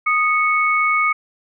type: tone pair together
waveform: sine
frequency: 1241 / 2211 Hz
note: D#6 / C#7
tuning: -5 / -5 cents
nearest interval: minor seventh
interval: 1000 cents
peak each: -17 dBFS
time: 0.06-1.13 s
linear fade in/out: 10 ms
effects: none